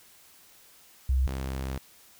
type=tone pair in turn; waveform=sine / sawtooth; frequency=65.3 / 66.25 Hz; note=C2 / C2; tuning=-3 / +22 cents; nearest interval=unison; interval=25 cents; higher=second; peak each=-21 / -27 dBFS; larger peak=first; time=1.09-1.27 / 1.27-1.78 s; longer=second; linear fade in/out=5 ms; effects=white hiss -56 dBFS RMS until 2.19 s